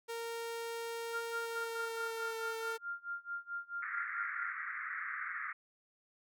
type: tone with pitch glide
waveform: sawtooth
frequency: 462.3 to 450.4 Hz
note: A#4 to A4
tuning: -14 to +40 cents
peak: -35 dBFS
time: 0.08-2.78 s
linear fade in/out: 20 ms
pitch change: -46 cents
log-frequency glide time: 1.35-2.39 s
type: tone with tremolo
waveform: sine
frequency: 1396.9 Hz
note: F6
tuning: in tune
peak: -36 dBFS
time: 1.11-4.6 s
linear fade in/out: 50 ms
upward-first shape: sine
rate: 4.6 Hz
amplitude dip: 95%
type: band-pass noise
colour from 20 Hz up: white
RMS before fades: -41 dBFS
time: 3.82-5.53 s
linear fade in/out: 5 ms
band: 1200 to 2100 Hz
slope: 96 dB/octave
effects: none